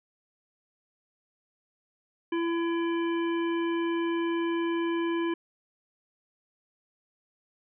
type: harmonic tone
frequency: 336.4 Hz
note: E4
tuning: 35 cents sharp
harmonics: 1 / 3 / 5 / 7 / 9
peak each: -26 / -36 / -40 / -43 / -45 dBFS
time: 2.32-5.34 s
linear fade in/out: 5 ms
effects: none